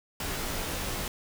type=noise with comb filter; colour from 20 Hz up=pink; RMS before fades=-33 dBFS; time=0.2-1.08 s; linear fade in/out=2 ms; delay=19 ms; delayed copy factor=-0.65; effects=none